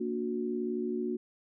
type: chord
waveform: sine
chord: Bb augmented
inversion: none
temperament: just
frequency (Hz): 233.1 / 291.4 / 364.2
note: Bb3 / D4 / F#4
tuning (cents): 0 / -13 / -27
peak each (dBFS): -34 / -38 / -33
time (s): 0-1.17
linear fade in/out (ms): 10
effects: none